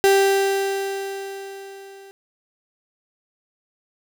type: tone with level ramp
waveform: 35% pulse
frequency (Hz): 392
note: G4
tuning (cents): 0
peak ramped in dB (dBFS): -10 to -40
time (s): 0.04-2.11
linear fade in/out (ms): 0
effects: none